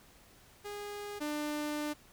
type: tone pair in turn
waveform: sawtooth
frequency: 411.1 / 298.3 Hz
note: G#4 / D4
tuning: -18 / +27 cents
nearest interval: tritone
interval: 555 cents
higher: first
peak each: -36 / -30 dBFS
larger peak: second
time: 0.64-1.2 / 1.2-1.94 s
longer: second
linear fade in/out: 20 ms
effects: pink hiss -60 dBFS RMS until 2.12 s